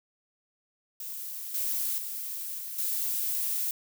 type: noise with level steps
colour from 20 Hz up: violet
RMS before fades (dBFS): -38 / -30 / -36 / -38 / -30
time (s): 1-3.71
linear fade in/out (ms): 2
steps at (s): 1.54 / 1.98 / 2.58 / 2.78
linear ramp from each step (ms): 5
effects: none